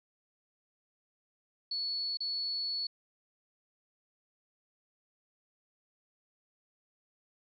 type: tone with dropouts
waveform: sine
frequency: 4411 Hz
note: C#8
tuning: 9 cents flat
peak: -32 dBFS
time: 1.71-2.87 s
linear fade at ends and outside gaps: 5 ms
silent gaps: 2.172-2.204 s
effects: none